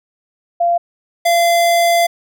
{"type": "tone pair in turn", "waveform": ["sine", "square"], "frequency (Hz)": [690, 685.6], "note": ["F5", "F5"], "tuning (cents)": [-21, -32], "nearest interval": "unison", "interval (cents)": 11, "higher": "first", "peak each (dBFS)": -11, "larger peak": "neither", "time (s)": [[0.6, 0.78], [1.25, 2.07]], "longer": "second", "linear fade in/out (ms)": 10, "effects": []}